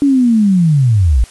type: linear sweep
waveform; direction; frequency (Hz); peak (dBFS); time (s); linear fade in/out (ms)
sine; down; 288.2 to 51.2; -7; 0.02-1.24; 0
effects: white hiss -40 dBFS RMS until 1.3 s + resampled to 24000 Hz